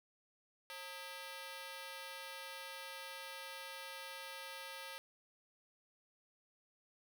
10% pulse ring-modulated tone, 722 Hz, F#5, 43 cents flat, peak -35 dBFS, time 0.7-4.98 s, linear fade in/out 0 ms, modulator 185 Hz, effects none

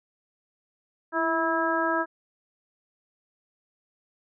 harmonic tone with a mistuned harmonic, 325.6 Hz, E4, 21 cents flat, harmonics 1 / 2 / 3 / 4 / 5, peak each -29 / -29 / -29 / -29 / -29 dBFS, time 1.12-2.06 s, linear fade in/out 50 ms, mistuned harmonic 1, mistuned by +35 cents, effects none

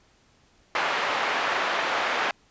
pink band-pass noise, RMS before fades -26 dBFS, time 0.75-2.31 s, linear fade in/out 2 ms, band 750 to 2300 Hz, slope 12 dB/octave, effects pink hiss -61 dBFS RMS until 2.5 s + resampled to 16000 Hz

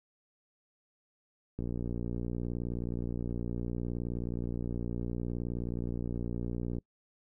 click train, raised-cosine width 3 ms, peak -23 dBFS, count 309, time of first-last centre 1.59-6.784 s, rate 59.3 Hz, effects noise-tail reverb RT60 0.1 s tail -26 dB re dry

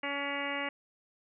harmonic tone, 282.3 Hz, C#4, 32 cents sharp, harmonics 1 / 2 / 3 / 4 / 5 / 6 / 7 / 8 / 9 / 10, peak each -41 / -40 / -42 / -42 / -45 / -44 / -38 / -40 / -49 / -42 dBFS, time 0.03-0.69 s, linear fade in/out 5 ms, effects none

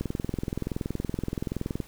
click train, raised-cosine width 3 ms, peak -16 dBFS, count 39, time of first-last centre 0.01-1.802 s, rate 21.2 Hz, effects pink hiss -52 dBFS RMS until 1.87 s

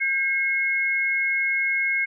sine tone pair together, 1599.7 / 2169 Hz, G6 / C#7, +35 / -38 cents, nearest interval perfect fourth, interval 527 cents, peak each -27 / -21 dBFS, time 0-2.06 s, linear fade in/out 20 ms, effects none

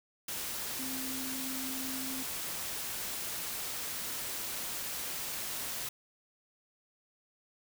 sine tone in noise, 262.1 Hz, C4, 3 cents sharp, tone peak -40 dBFS, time 0.79-2.23 s, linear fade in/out 5 ms, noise white, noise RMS -38 dBFS, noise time 0.28-5.89 s, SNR -5 dB, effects none

